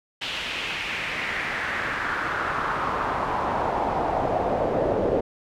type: noise with band-pass filter sweep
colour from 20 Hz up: brown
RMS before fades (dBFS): -26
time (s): 0.21-5.21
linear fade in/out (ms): 10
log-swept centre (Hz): 3100 to 500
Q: 2.7
effects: none